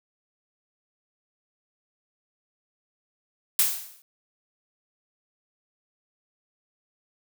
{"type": "noise with exponential decay", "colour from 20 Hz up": "blue", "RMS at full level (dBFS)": -18, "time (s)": [3.59, 4.02], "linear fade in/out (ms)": 1, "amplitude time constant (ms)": 92, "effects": []}